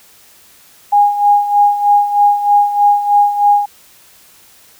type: tone with tremolo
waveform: sine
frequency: 820 Hz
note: G#5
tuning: 22 cents flat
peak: -5 dBFS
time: 0.92-3.66 s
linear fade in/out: 10 ms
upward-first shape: sine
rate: 3.2 Hz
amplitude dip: 70%
effects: white hiss -45 dBFS RMS until 4.79 s